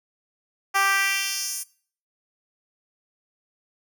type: tone with high-pass filter sweep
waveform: 10% pulse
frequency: 392 Hz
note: G4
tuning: in tune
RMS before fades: -24 dBFS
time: 0.74-1.64 s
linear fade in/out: 20 ms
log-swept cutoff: 870 to 9100 Hz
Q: 1.5
effects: noise-tail reverb RT60 0.5 s tail -21 dB re dry